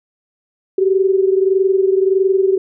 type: tone pair together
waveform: sine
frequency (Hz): 379.8 / 401.4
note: F#4 / G4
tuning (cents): +45 / +41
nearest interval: minor second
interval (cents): 96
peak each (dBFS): -12 / -17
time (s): 0.78-2.58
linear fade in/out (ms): 5
effects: none